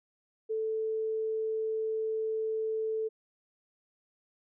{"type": "tone", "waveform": "sine", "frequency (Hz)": 440, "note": "A4", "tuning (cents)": 0, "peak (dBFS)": -29, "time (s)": [0.49, 3.09], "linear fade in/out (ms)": 20, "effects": []}